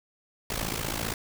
pink noise with amplitude modulation, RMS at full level -28 dBFS, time 0.5-1.14 s, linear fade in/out 2 ms, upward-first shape sine, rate 55 Hz, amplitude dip 80%, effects none

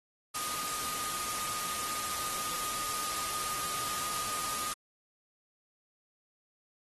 sine tone in noise, 1231 Hz, D#6, 19 cents flat, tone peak -39 dBFS, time 0.34-4.74 s, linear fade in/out 10 ms, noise white, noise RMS -36 dBFS, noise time 0.34-4.74 s, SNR -6 dB, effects AAC 32 kbps

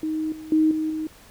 sine tone with level steps, 313.2 Hz, D#4, 11 cents sharp, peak -23 / -35 / -15 / -22 / -25 dBFS, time 0.03-1.07 s, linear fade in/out 2 ms, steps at 0.32 / 0.52 / 0.71 / 0.9 s, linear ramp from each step 2 ms, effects pink hiss -50 dBFS RMS until 1.3 s

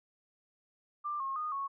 sine tone with pitch steps, 1186 / 1080 / 1230 / 1103 Hz, D6 / C#6 / D#6 / C#6, +17 / -45 / -20 / -9 cents, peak -33 dBFS, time 1.04-1.68 s, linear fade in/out 20 ms, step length 160 ms, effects none

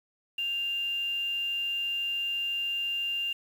sine tone with quantisation, 2794 Hz, F7, in tune, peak -28 dBFS, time 0.38-3.33 s, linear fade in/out 5 ms, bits 8, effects none

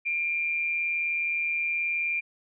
sine tone with amplitude modulation, 2386 Hz, D7, 27 cents sharp, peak -23 dBFS, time 0.05-2.21 s, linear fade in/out 20 ms, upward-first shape sine, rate 159 Hz, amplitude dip 45%, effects none

